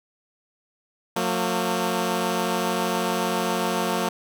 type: tone pair together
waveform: 10% pulse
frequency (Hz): 180.4 / 227.3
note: F#3 / A#3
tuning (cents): -44 / -43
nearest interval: major third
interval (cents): 401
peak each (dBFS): -17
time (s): 1.16-4.09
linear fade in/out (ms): 5
effects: none